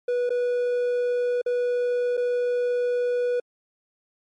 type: tone with dropouts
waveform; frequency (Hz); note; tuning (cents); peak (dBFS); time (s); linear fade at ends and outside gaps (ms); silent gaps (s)
triangle; 489.2; B4; -16; -19; 0.08-3.4; 5; 0.294-0.303 / 1.416-1.461 / 2.17-2.175
effects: MP3 48 kbps